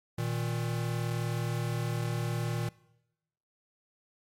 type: tone pair together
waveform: square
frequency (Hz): 117.84 / 157.3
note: A#2 / D#3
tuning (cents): +19 / +19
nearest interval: perfect fourth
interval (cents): 500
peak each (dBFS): -32 / -35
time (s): 0.18-2.69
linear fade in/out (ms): 5
effects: noise-tail reverb RT60 0.9 s tail -22 dB re dry + MP3 64 kbps